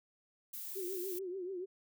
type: noise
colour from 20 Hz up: violet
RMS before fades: -44 dBFS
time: 0.53-1.19 s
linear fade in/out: 5 ms
type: tone with vibrato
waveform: sine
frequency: 370 Hz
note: F#4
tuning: in tune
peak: -38 dBFS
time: 0.75-1.66 s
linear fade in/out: 20 ms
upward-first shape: triangle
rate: 6.9 Hz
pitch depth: 120 cents each way
effects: none